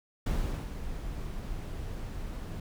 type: noise with ADSR envelope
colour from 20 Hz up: brown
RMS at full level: -28 dBFS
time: 0.26-2.6 s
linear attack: 5 ms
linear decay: 410 ms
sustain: -9 dB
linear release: 3 ms
effects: none